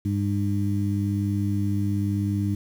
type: harmonic tone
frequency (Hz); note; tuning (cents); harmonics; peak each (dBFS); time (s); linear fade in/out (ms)
100.9; G#2; -49; 1 / 2 / 3; -24 / -27 / -29; 0.05-2.55; 5
effects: 8-bit